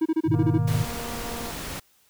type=tone bursts; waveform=triangle; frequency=320 Hz; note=D#4; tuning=49 cents sharp; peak=-17 dBFS; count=8; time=0.01-0.582 s; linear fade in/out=10 ms; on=47 ms; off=28 ms
type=chord; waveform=sine; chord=G# minor; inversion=none; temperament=equal; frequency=103.83 / 123.47 / 155.56 Hz; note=G#2 / B2 / D#3; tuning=0 / 0 / 0 cents; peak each=-25 dBFS; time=0.25-0.86 s; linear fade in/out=50 ms
type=click train; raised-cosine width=1 ms; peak=-26 dBFS; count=275; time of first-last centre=0.34-1.506 s; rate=235 Hz
type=noise; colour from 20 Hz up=pink; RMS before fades=-34 dBFS; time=0.67-1.8 s; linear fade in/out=10 ms
effects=white hiss -62 dBFS RMS until 2.09 s